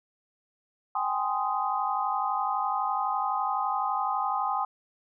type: chord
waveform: sine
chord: Ab major seventh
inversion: third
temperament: just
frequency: 778.7 / 830.6 / 1038.3 / 1245.9 Hz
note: G5 / Ab5 / C6 / Eb6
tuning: -12 / 0 / -14 / +2 cents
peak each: -31 dBFS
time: 0.95-4.65 s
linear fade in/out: 5 ms
effects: none